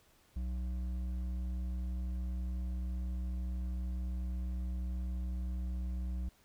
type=tone with hard clipping; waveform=triangle; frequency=62 Hz; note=B1; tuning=7 cents sharp; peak=-36 dBFS; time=0.36-6.29 s; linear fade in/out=5 ms; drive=11 dB; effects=pink hiss -67 dBFS RMS until 6.44 s